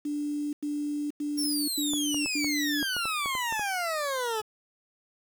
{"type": "tone bursts", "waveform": "sine", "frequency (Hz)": 293.7, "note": "D4", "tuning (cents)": 0, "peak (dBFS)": -28, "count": 5, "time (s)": [0.05, 2.83], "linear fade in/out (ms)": 5, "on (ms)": 480, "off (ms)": 95}
{"type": "exponential sweep", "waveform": "20% pulse", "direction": "down", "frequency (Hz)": [5600, 420], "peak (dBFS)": -23, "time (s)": [1.37, 4.42], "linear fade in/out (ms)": 20}
{"type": "clicks", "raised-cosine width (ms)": 1, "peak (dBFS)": -24, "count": 11, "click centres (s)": [1.935, 2.145, 2.26, 2.445, 2.829, 2.966, 3.055, 3.259, 3.352, 3.525, 3.595]}
{"effects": ["8-bit"]}